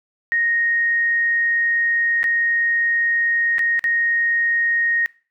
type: tone with dropouts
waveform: sine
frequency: 1864.7 Hz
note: A#6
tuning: in tune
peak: -16 dBFS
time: 0.32-5.06 s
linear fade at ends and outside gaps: 0 ms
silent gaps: 2.231-2.241 / 3.583-3.592 / 3.793-3.841 s
effects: noise-tail reverb RT60 0.4 s tail -22 dB re dry